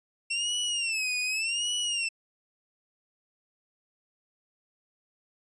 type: tone with vibrato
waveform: sawtooth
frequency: 2700 Hz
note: E7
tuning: 41 cents sharp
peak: -24 dBFS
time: 0.3-2.09 s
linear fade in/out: 10 ms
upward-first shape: sine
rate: 0.86 Hz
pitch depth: 150 cents each way
effects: resampled to 22050 Hz